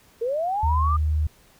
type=linear sweep; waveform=sine; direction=up; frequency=444.9 to 1225 Hz; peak=-22 dBFS; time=0.21-0.97 s; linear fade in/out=10 ms
type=tone; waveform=sine; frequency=76.6 Hz; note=D#2; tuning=27 cents flat; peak=-19 dBFS; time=0.63-1.27 s; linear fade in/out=5 ms
effects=pink hiss -56 dBFS RMS until 1.59 s